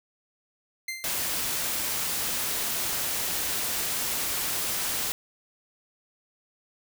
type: tone with exponential decay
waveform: sawtooth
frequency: 2085 Hz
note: C7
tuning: 7 cents flat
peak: -25 dBFS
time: 0.88-1.29 s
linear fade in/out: 5 ms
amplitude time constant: 89 ms
type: noise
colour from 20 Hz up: white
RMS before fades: -29 dBFS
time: 1.04-5.12 s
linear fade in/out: 0 ms
effects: none